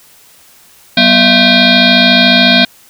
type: tone with frequency modulation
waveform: sine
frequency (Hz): 1975.5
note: B6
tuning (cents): 0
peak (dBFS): -4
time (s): 0.97-2.65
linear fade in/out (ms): 5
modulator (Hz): 433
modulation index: 5.2
effects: white hiss -43 dBFS RMS until 2.89 s